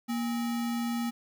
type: tone with sample-and-hold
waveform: sine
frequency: 235.7 Hz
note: A#3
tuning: 19 cents sharp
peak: -28 dBFS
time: 0.08-1.11 s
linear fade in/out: 20 ms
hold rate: 1050 Hz
effects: none